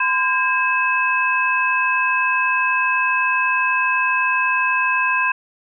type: tone cluster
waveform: sine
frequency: 1020 / 1613 / 2588 Hz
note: C6 / G6 / E7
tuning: -44 / +49 / -32 cents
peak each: -20 dBFS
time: 0-5.32 s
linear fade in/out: 5 ms
effects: none